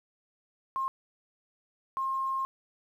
sine tone bursts at uneven times, 1067 Hz, C6, 34 cents sharp, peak -28 dBFS, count 2, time 0.76-0.88 / 1.97-2.45 s, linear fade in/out 0 ms, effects 10-bit

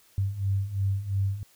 sine beating tone pair, 96.2 / 99.1 Hz, G2 / G2, -32 / +19 cents, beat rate 2.9 Hz, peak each -30 / -26 dBFS, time 0.18-1.43 s, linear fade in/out 0 ms, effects white hiss -60 dBFS RMS until 1.55 s

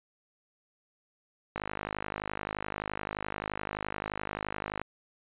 click train, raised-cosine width 0.5 ms, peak -18 dBFS, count 169, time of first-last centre 1.56-4.816 s, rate 51.6 Hz, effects resampled to 8000 Hz

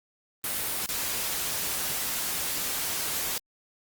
white noise with dropouts, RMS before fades -30 dBFS, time 0.44-3.38 s, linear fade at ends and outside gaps 2 ms, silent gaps 0.862-0.888 s, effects Opus 32 kbps

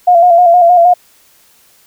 sine tone with vibrato, 698.5 Hz, F5, in tune, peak -3 dBFS, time 0.07-0.94 s, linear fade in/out 10 ms, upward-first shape square, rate 6.4 Hz, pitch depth 45 cents each way, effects white hiss -48 dBFS RMS until 1.86 s

